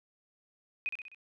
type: tone with echo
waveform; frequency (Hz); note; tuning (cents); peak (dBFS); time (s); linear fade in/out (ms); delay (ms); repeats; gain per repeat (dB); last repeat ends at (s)
sine; 2500; D#7; +8; -30; 0.86-0.89; 0; 64; 4; -5; 1.146
effects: none